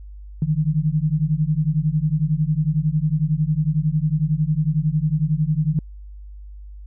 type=beating tone pair; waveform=sine; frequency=148.7 / 159.7 Hz; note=D3 / D#3; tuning=+22 / +45 cents; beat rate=11 Hz; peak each=-20 dBFS; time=0.42-5.79 s; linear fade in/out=2 ms; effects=added 50 Hz sine -35 dBFS peak until 6.86 s